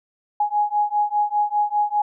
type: beating tone pair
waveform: sine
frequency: 830.6 / 835.6 Hz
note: G#5 / G#5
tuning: 0 / +10 cents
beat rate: 5 Hz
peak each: -21 dBFS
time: 0.4-2.02 s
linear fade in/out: 5 ms
effects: none